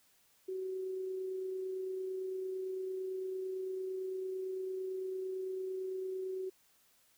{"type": "tone with amplitude modulation", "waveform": "sine", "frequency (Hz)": 376.2, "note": "F#4", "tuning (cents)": 29, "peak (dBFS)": -35, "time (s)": [0.48, 6.5], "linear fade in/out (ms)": 10, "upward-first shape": "sine", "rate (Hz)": 28.9, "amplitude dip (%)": 25, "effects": ["white hiss -69 dBFS RMS until 7.17 s"]}